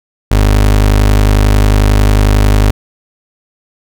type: tone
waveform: 30% pulse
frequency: 51.1 Hz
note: G#1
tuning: 27 cents flat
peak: -3 dBFS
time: 0.31-2.71 s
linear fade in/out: 5 ms
effects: none